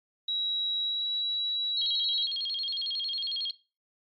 sine tone with pitch glide, 3871 to 3902 Hz, B7 to B7, -35 to -22 cents, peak -27 dBFS, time 0.28-2.26 s, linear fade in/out 5 ms, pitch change +13 cents, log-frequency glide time 0.81-1.13 s
sine tone with vibrato, 3729 Hz, A#7, in tune, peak -29 dBFS, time 1.77-3.51 s, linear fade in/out 2 ms, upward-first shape square, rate 11 Hz, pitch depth 240 cents each way
effects noise-tail reverb RT60 0.3 s tail -18 dB re dry + MP3 32 kbps

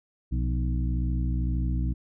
harmonic tone with a mistuned harmonic, 62 Hz, B1, 7 cents sharp, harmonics 1 / 2 / 3 / 4 / 5, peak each -25 / -31 / -35 / -37 / -39 dBFS, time 0.31-1.94 s, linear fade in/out 20 ms, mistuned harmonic 3, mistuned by -83 cents, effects none

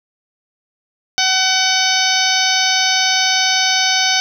harmonic tone with a mistuned harmonic, 755 Hz, F#5, 35 cents sharp, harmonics 1 / 2 / 3 / 4 / 5 / 6 / 7 / 8, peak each -21 / -21 / -21 / -21 / -21 / -21 / -21 / -21 dBFS, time 1.18-4.2 s, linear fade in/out 0 ms, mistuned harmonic 5, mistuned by -39 cents, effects 7-bit

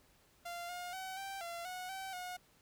sawtooth tone with pitch steps, 693 / 712 / 757 / 781 / 684 / 733 / 768 / 724 Hz, F5 / F5 / F#5 / G5 / F5 / F#5 / G5 / F#5, -14 / +33 / +39 / -7 / -36 / -16 / -36 / -38 cents, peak -38 dBFS, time 0.45-2.37 s, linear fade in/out 10 ms, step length 240 ms, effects pink hiss -68 dBFS RMS until 2.61 s

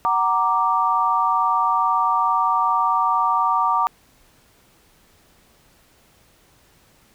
sine chord, Gb augmented, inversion none, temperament equal with one note detuned, 750.3 / 932.3 / 1174.7 Hz, Gb5 / Bb5 / D6, +24 / 0 / 0 cents, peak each -24 / -20 / -19 dBFS, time 0.05-3.87 s, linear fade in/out 0 ms, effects pink hiss -56 dBFS RMS until 7.14 s

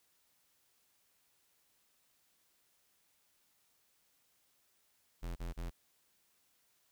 square tone bursts, 42.84 Hz, F1, 33 cents flat, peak -39 dBFS, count 3, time 5.22-5.706 s, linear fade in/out 20 ms, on 140 ms, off 33 ms, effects white hiss -74 dBFS RMS until 6.91 s

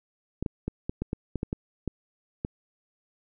clicks, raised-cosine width 3 ms, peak -16 dBFS, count 11, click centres 0.426 / 0.462 / 0.68 / 0.895 / 1.02 / 1.131 / 1.357 / 1.431 / 1.529 / 1.877 / 2.449 s, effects none

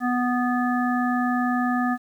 harmonic tone, 246.9 Hz, B3, in tune, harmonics 1 / 3 / 5 / 7, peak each -22 / -27 / -29 / -30 dBFS, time 0-1.98 s, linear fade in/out 50 ms, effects 9-bit

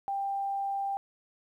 sine tone, 791 Hz, G5, 15 cents sharp, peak -29 dBFS, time 0.08-0.97 s, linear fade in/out 0 ms, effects 11-bit

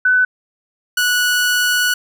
sine / sawtooth tone pair in turn, 1502 / 1471.9 Hz, F#6 / F#6, +26 / -9 cents, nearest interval unison, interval 35 cents, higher first, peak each -10 dBFS, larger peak neither, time 0.05-0.25 / 0.97-1.94 s, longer second, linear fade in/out 5 ms, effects none

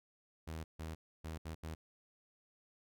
sawtooth tone bursts at uneven times, 80 Hz, D#2, 49 cents sharp, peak -38 dBFS, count 5, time 0.47-0.64 / 0.79-0.95 / 1.24-1.38 / 1.45-1.55 / 1.63-1.75 s, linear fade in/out 10 ms, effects none

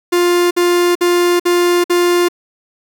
45% pulse tone bursts, 351.4 Hz, F4, 11 cents sharp, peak -10 dBFS, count 5, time 0.12-2.286 s, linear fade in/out 10 ms, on 390 ms, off 54 ms, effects 7-bit

